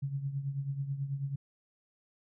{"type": "tone with tremolo", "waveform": "sine", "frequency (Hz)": 138.59, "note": "C#3", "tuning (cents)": 0, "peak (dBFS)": -29, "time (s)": [0.02, 1.36], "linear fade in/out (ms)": 10, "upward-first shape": "triangle", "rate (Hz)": 9.2, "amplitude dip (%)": 75, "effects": []}